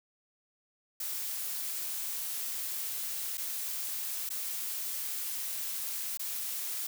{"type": "noise with dropouts", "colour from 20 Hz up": "blue", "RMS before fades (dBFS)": -36, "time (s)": [1, 6.87], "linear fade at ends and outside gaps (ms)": 5, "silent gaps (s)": [[3.373, 3.379], [4.292, 4.302], [6.174, 6.194]], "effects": []}